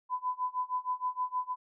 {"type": "tone with tremolo", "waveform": "sine", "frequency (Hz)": 1004, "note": "B5", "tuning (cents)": 28, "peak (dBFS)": -27, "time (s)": [0.09, 1.56], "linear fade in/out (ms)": 50, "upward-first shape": "sine", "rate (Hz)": 6.4, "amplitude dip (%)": 95, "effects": []}